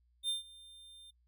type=tone with ADSR envelope; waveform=square; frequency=3600 Hz; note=A7; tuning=39 cents sharp; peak=-31 dBFS; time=0.23-1.11 s; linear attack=57 ms; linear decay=140 ms; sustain=-22 dB; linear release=11 ms; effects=noise-tail reverb RT60 0.1 s tail -25 dB re dry + added 60 Hz sine -68 dBFS peak until 1.27 s